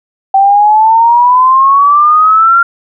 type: exponential sweep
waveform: sine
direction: up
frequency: 772 to 1394 Hz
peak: -3 dBFS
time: 0.34-2.63 s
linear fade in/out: 5 ms
effects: none